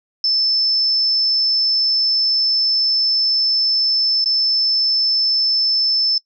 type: tone with dropouts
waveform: sine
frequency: 5274 Hz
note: E8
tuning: in tune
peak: -14 dBFS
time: 0.24-6.18 s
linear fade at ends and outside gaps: 2 ms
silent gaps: 4.243-4.258 s
effects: noise-tail reverb RT60 0.1 s tail -22 dB re dry